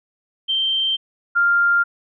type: tone pair in turn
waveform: sine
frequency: 3136 / 1396.9 Hz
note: G7 / F6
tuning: 0 / 0 cents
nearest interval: octave + major second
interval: 1400 cents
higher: first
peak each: -17 / -13 dBFS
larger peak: second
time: 0.48-0.97 / 1.35-1.84 s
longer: neither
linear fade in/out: 20 ms
effects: none